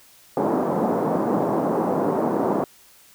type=band-pass noise; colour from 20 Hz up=pink; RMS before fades=-22 dBFS; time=0.37-2.64 s; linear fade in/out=0 ms; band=190 to 940 Hz; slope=24 dB/octave; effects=white hiss -52 dBFS RMS until 3.14 s